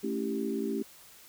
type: chord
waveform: sine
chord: A dominant seventh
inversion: none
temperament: equal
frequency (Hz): 220 / 277.2 / 329.6 / 392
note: A3 / C#4 / E4 / G4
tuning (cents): 0 / 0 / 0 / 0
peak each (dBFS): -34 / -35 / -38 / -34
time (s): 0.03-0.83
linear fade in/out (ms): 10
effects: white hiss -54 dBFS RMS until 1.28 s